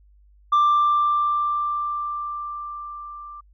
sine tone with level ramp, 1181 Hz, D6, 9 cents sharp, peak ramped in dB -11 to -36 dBFS, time 0.52-3.41 s, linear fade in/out 10 ms, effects tanh soft clip ceiling -13 dBFS + added 50 Hz sine -51 dBFS peak until 3.53 s

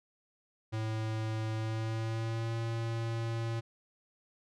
square tone with pitch glide, 110 to 114.74 Hz, A2 to A#2, 0 to -27 cents, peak -33 dBFS, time 0.72-3.61 s, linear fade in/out 20 ms, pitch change +73 cents, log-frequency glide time 1.55-2.55 s, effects low-pass 6000 Hz 12 dB/octave

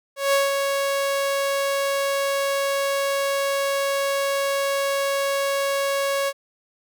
sawtooth tone with ADSR envelope, 554.4 Hz, C#5, in tune, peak -12 dBFS, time 0.16-6.33 s, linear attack 170 ms, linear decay 170 ms, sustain -5 dB, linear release 49 ms, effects none

